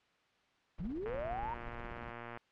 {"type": "noise with tremolo", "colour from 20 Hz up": "brown", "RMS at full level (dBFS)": -45, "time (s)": [0.78, 2.12], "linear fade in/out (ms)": 5, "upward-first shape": "sine", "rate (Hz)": 17, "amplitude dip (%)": 65}
{"type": "linear sweep", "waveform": "sine", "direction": "up", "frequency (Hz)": [150, 951], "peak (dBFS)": -37, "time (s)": [0.8, 1.54], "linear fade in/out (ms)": 5}
{"type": "click train", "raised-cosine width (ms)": 0.5, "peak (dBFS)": -30, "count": 156, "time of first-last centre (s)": [1.06, 2.374], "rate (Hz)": 118}
{"effects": ["white hiss -71 dBFS RMS until 2.51 s", "low-pass 3000 Hz 12 dB/octave"]}